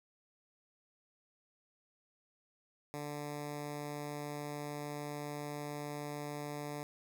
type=tone with notch filter; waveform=10% pulse; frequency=146.83 Hz; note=D3; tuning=in tune; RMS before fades=-42 dBFS; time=2.94-6.83 s; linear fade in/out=0 ms; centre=3100 Hz; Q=1.9; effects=none